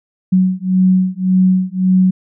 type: beating tone pair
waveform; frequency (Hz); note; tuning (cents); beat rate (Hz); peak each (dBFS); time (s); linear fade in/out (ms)
sine; 184.9 / 186.7; F#3 / F#3; -1 / +16; 1.8; -13; 0.32-2.11; 10
effects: none